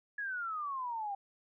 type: exponential sweep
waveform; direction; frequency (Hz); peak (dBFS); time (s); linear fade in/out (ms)
sine; down; 1700 to 782; -35; 0.18-1.15; 5
effects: none